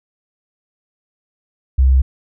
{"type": "tone", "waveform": "sine", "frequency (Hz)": 65.5, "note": "C2", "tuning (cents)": 2, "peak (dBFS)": -8, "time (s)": [1.78, 2.02], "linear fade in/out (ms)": 10, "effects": []}